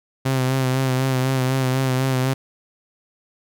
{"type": "tone with vibrato", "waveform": "sawtooth", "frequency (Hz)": 130.81, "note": "C3", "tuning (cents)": 0, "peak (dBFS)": -14, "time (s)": [0.25, 2.34], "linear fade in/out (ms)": 10, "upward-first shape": "sine", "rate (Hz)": 4, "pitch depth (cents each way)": 36, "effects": []}